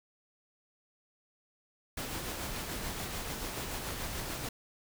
pink noise with tremolo, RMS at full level -37 dBFS, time 1.97-4.49 s, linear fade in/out 5 ms, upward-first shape sine, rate 6.9 Hz, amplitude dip 30%, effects none

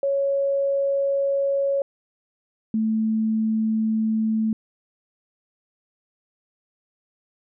sine tone pair in turn, 554.4 / 220 Hz, C#5 / A3, 0 / 0 cents, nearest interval octave + major third, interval 1600 cents, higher first, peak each -19 dBFS, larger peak neither, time 0.03-1.82 / 2.74-4.53 s, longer neither, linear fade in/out 2 ms, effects none

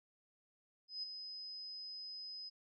sine tone with ADSR envelope, 5040 Hz, D#8, 21 cents sharp, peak -38 dBFS, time 0.88-2.5 s, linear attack 150 ms, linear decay 11 ms, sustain -7 dB, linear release 21 ms, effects none

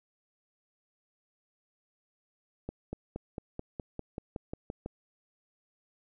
accelerating click train, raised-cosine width 2 ms, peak -23 dBFS, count 12, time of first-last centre 2.69-4.861 s, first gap 240 ms, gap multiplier 0.96, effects none

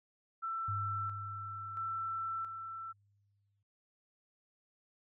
sine tone with tremolo, 1335 Hz, E6, 22 cents sharp, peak -35 dBFS, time 0.42-2.93 s, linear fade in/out 20 ms, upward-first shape square, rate 0.74 Hz, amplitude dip 50%
sine tone with exponential decay, 101 Hz, G#2, 48 cents flat, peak -36 dBFS, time 0.68-3.63 s, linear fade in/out 5 ms, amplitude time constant 640 ms
effects none

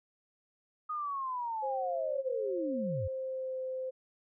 sine linear sweep, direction down, 1248 to 78.2 Hz, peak -33 dBFS, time 0.89-3.08 s, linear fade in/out 10 ms
sine tone with pitch glide, 530 to 518.5 Hz, C5 to C5, +22 to -16 cents, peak -34 dBFS, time 1.62-3.91 s, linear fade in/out 20 ms, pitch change -38 cents, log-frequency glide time 2.89-3.6 s
effects none

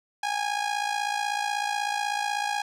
sawtooth tone with amplitude modulation, 823 Hz, G#5, 16 cents flat, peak -19 dBFS, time 0.23-2.62 s, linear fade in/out 5 ms, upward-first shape sine, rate 56.2 Hz, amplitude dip 70%, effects low-pass 8000 Hz 12 dB/octave

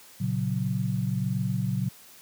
sine chord, F# major, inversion first, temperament equal with one note detuned, 116.54 / 138.03 / 185 Hz, A#2 / C#3 / F#3, 0 / -7 / 0 cents, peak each -29 dBFS, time 0.2-1.89 s, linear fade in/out 10 ms, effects white hiss -51 dBFS RMS until 2.21 s + high-pass 60 Hz 12 dB/octave

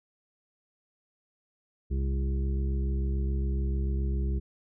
harmonic tone with a mistuned harmonic, 67 Hz, C2, 42 cents sharp, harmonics 1 / 2 / 3 / 5 / 6, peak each -26 / -37 / -38 / -42 / -44 dBFS, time 1.9-4.4 s, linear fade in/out 20 ms, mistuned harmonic 1, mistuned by -39 cents, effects none

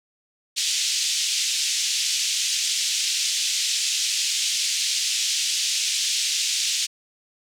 white band-pass noise, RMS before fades -24 dBFS, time 0.56-6.87 s, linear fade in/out 20 ms, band 2700 to 7100 Hz, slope 24 dB/octave, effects none

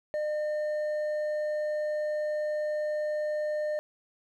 sine tone with hard clipping, 605 Hz, D#5, 49 cents flat, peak -29 dBFS, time 0.14-3.79 s, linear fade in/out 0 ms, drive 4 dB, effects none

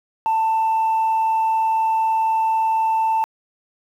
sine tone, 889 Hz, A5, 18 cents sharp, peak -14 dBFS, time 0.26-3.24 s, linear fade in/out 0 ms, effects tanh soft clip ceiling -14 dBFS + 8-bit

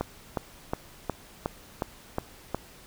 click train, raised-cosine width 1 ms, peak -13 dBFS, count 8, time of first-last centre 0.01-2.546 s, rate 2.76 Hz, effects pink hiss -51 dBFS RMS until 2.86 s

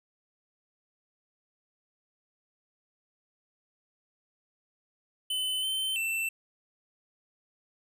square tone with pitch steps, 3031 / 3086 / 2675 Hz, F#7 / G7 / E7, +41 / -28 / +25 cents, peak -29 dBFS, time 5.3-6.29 s, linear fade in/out 5 ms, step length 330 ms, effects none

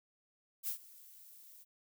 violet noise with ADSR envelope, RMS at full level -36 dBFS, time 0.63-1.65 s, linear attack 49 ms, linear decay 98 ms, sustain -21 dB, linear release 30 ms, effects none

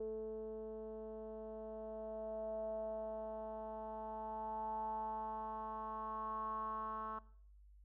10% pulse tone with low-pass filter sweep, 218.6 Hz, A3, 11 cents flat, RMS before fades -44 dBFS, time 0-7.19 s, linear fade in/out 5 ms, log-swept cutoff 460 to 1200 Hz, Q 8.3, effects noise-tail reverb RT60 0.6 s tail -20 dB re dry + added 50 Hz sine -59 dBFS peak until 7.84 s

